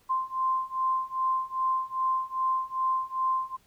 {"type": "beating tone pair", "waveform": "sine", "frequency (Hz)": [1043, 1045.5], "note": ["C6", "C6"], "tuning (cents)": [-6, -2], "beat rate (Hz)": 2.5, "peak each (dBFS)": [-29, -28], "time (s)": [0.09, 3.57], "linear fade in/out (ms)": 20, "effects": ["pink hiss -64 dBFS RMS until 3.66 s"]}